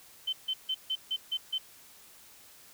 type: tone bursts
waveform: sine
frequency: 3075 Hz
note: G7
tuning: 34 cents flat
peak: -28 dBFS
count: 7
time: 0.27-1.583 s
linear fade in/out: 10 ms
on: 59 ms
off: 150 ms
effects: white hiss -55 dBFS RMS until 2.73 s